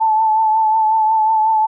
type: tone with vibrato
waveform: sine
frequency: 876 Hz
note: A5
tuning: 8 cents flat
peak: -11 dBFS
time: 0-1.67 s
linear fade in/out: 20 ms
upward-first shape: triangle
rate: 5.5 Hz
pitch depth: 36 cents each way
effects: none